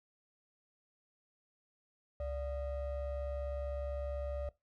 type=ring-modulated tone; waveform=triangle; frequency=325.8 Hz; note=E4; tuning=20 cents flat; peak=-31 dBFS; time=2.2-4.49 s; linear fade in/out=2 ms; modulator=258 Hz; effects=noise-tail reverb RT60 0.2 s tail -20 dB re dry